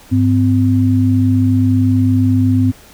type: tone pair together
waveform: sine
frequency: 101.77 / 256.6 Hz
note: G#2 / C4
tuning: -35 / -34 cents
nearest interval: octave + major third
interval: 1601 cents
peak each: -12 dBFS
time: 0.11-2.72 s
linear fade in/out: 20 ms
effects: pink hiss -42 dBFS RMS until 2.93 s